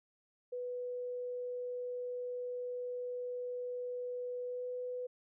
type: tone with pitch glide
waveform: sine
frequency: 493.9 to 497.6 Hz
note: B4 to B4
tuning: 0 to +13 cents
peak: -37 dBFS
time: 0.52-5.07 s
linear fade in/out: 10 ms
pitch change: +13 cents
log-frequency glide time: 4.45-4.67 s
effects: none